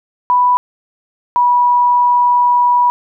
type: tone pair in turn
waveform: sine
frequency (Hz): 987.8 / 974.8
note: B5 / B5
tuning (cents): 0 / -23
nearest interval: unison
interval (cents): 23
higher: first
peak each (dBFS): -8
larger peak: neither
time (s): 0.3-0.57 / 1.36-2.9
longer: second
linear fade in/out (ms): 0
effects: none